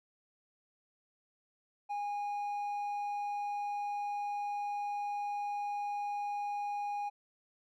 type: tone with hard clipping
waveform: sine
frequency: 820 Hz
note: G#5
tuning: 22 cents flat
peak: -35 dBFS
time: 1.89-7.1 s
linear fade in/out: 20 ms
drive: 3 dB
effects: none